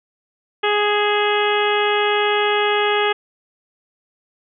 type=harmonic tone with a mistuned harmonic; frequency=415.3 Hz; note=G#4; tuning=in tune; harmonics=1 / 2 / 3 / 4 / 5 / 6 / 7 / 8; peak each=-19 / -22 / -24 / -25 / -26 / -27 / -27 / -28 dBFS; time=0.63-3.13 s; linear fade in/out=10 ms; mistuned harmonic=6; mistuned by=+40 cents; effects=none